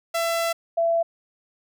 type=tone pair in turn; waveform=sawtooth / sine; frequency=670 / 670 Hz; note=E5 / E5; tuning=+28 / +28 cents; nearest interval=unison; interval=0 cents; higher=neither; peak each=-18 dBFS; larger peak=neither; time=0.14-0.53 / 0.77-1.03 s; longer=first; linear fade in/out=10 ms; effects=none